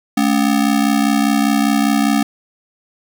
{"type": "ring-modulated tone", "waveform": "square", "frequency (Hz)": 248.5, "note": "B3", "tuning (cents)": 11, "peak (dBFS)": -10, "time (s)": [0.17, 2.23], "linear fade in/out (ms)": 5, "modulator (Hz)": 32.5, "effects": ["7-bit"]}